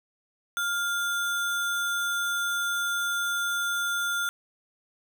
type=tone with sample-and-hold; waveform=sine; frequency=1404 Hz; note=F6; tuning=9 cents sharp; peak=-25 dBFS; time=0.57-4.29 s; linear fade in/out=0 ms; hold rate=4900 Hz; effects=none